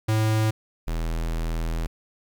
square tone pair in turn, 109.3 / 40.94 Hz, A2 / E1, -11 / -11 cents, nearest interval octave + perfect fourth, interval 1700 cents, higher first, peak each -20 / -25 dBFS, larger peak first, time 0.08-0.51 / 0.87-1.87 s, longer second, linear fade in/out 10 ms, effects 10-bit

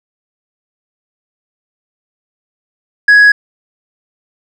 triangle tone with tanh clipping, 1669 Hz, G#6, 8 cents sharp, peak -3 dBFS, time 3.08-3.32 s, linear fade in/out 5 ms, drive 7 dB, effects none

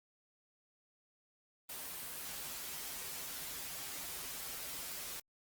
white noise with comb filter, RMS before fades -44 dBFS, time 1.69-5.2 s, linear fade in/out 5 ms, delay 9.3 ms, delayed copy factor -0.85, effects Opus 24 kbps

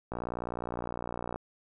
click train, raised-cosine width 1 ms, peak -21 dBFS, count 75, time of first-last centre 0.12-1.36 s, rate 59.7 Hz, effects none

